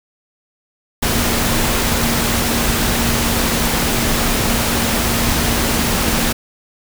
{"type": "tone in noise", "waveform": "sine", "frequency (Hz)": 233.1, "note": "A#3", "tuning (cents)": 0, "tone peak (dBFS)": -23, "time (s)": [1.02, 6.33], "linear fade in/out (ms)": 10, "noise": "pink", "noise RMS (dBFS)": -17, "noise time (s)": [1.02, 6.33], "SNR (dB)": -9, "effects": []}